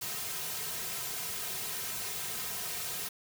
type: noise with comb filter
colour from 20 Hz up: white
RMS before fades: -37 dBFS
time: 0.01-3.09 s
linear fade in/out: 10 ms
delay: 3.5 ms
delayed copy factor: -0.95
effects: none